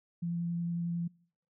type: tone with vibrato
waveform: sine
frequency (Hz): 170.9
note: F3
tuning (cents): -37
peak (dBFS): -31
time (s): 0.22-1.08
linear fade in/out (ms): 10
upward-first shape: square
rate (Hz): 11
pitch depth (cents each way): 8
effects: noise-tail reverb RT60 0.6 s tail -26 dB re dry

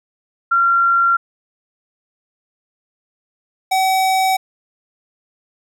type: tone pair in turn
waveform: sine / square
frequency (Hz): 1375 / 759.3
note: F6 / F#5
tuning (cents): -27 / +45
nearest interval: minor seventh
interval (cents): 1028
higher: first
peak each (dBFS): -11 / -14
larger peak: first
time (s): 0.51-1.17 / 3.71-4.37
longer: neither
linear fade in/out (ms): 10
effects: none

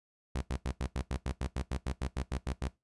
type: tone bursts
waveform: sawtooth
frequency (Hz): 65.3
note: C2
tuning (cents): -3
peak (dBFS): -28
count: 16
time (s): 0.35-2.683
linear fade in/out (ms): 5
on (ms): 68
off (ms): 83
effects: noise-tail reverb RT60 0.2 s tail -18 dB re dry + resampled to 24000 Hz

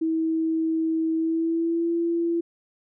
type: tone with pitch glide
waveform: sine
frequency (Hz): 322.7 to 337.8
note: E4 to E4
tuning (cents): -37 to +42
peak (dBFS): -21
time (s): 0.01-2.41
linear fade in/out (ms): 10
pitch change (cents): +79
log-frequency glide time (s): 1.15-1.91
effects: none

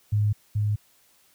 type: tone pair in turn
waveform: sine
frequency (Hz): 104.7 / 104.7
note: G#2 / G#2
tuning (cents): +15 / +15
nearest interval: unison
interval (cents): 0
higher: neither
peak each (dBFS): -19 / -21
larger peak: first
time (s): 0.12-0.33 / 0.55-0.76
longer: neither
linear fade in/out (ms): 10
effects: white hiss -61 dBFS RMS until 1.34 s

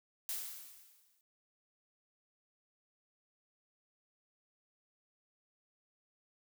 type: noise with exponential decay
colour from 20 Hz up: blue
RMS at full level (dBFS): -37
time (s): 0.29-1.21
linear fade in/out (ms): 1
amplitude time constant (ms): 200
effects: none

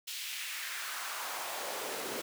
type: noise with high-pass filter sweep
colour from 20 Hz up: pink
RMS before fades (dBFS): -39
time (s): 0.07-2.22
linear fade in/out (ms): 10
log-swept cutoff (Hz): 3300 to 330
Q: 1.7
effects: none

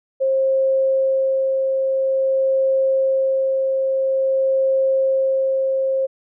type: tone with tremolo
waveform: sine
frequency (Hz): 533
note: C5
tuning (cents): +32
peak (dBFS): -14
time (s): 0.2-6.07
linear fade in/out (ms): 20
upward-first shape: sine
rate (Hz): 0.49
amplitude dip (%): 25
effects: none

